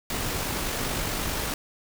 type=noise with amplitude modulation; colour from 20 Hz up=pink; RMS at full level=-28 dBFS; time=0.1-1.54 s; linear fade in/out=2 ms; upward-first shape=sine; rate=49.5 Hz; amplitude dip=25%; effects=none